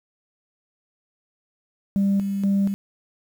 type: tone with tremolo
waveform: sine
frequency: 197.9 Hz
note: G3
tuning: 17 cents sharp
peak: -15 dBFS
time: 1.96-2.74 s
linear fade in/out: 0 ms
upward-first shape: square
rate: 2.1 Hz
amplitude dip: 55%
effects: tanh soft clip ceiling -15 dBFS + 8-bit